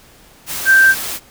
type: tone in noise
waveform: sine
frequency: 1568 Hz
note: G6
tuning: in tune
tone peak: -6 dBFS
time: 0.65-0.95 s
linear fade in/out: 50 ms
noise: white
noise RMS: -24 dBFS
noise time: 0.46-1.2 s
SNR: +15 dB
effects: pink hiss -46 dBFS RMS until 1.3 s